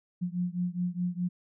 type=beating tone pair; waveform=sine; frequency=175.9 / 180.7 Hz; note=F3 / F#3; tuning=+13 / -41 cents; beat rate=4.8 Hz; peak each=-31 / -32 dBFS; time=0.21-1.29 s; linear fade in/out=20 ms; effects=none